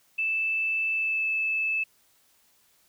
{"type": "tone with pitch glide", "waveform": "sine", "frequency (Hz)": [2637, 2619], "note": ["E7", "E7"], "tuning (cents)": [0, -12], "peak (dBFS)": -24, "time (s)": [0.18, 1.84], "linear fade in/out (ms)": 10, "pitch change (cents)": -12, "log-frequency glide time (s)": [0.92, 1.26], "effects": ["white hiss -64 dBFS RMS until 2.88 s"]}